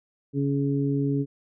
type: harmonic tone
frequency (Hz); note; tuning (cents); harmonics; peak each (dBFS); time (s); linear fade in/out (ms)
140; C#3; +18; 1 / 2 / 3; -25 / -25 / -31; 0.33-1.26; 50
effects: none